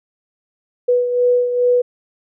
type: beating tone pair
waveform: sine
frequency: 491 / 493.4 Hz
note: B4 / B4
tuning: -10 / -2 cents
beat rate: 2.4 Hz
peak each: -13 / -21 dBFS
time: 0.88-1.82 s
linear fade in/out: 10 ms
effects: none